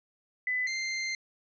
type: tone pair in turn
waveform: sine / sawtooth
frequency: 2004 / 2089 Hz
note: B6 / C7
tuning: +25 / -3 cents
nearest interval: minor second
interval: 72 cents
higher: second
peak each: -27 dBFS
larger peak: neither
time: 0.47-0.67 / 0.67-1.15 s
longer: second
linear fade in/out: 2 ms
effects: resampled to 16000 Hz